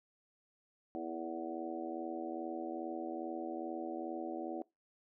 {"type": "harmonic tone with a mistuned harmonic", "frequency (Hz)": 82.41, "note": "E2", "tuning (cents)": 0, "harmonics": [3, 4, 5, 6, 7, 8, 9], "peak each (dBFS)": [-47, -41, -50, -52, -46, -51, -45], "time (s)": [0.95, 4.62], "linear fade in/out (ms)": 0, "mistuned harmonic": 6, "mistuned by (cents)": -28, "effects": ["noise-tail reverb RT60 0.2 s tail -22 dB re dry"]}